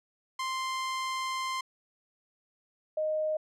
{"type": "tone pair in turn", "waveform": ["sawtooth", "sine"], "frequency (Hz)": [1046.5, 619.9], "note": ["C6", "D#5"], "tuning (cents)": [0, -7], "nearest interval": "major sixth", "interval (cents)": 907, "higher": "first", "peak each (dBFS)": [-27, -27], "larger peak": "neither", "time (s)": [[0.39, 1.61], [2.97, 3.37]], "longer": "first", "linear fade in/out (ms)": 5, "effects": ["low-pass 8000 Hz 12 dB/octave"]}